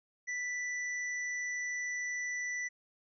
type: tone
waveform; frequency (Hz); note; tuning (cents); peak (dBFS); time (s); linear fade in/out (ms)
square; 1975.5; B6; 0; -35; 0.27-2.69; 20
effects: resampled to 16000 Hz